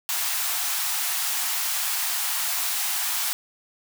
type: high-pass noise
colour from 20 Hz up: white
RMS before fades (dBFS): -26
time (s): 0.09-3.33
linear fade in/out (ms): 0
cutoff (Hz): 680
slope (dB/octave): 96
effects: none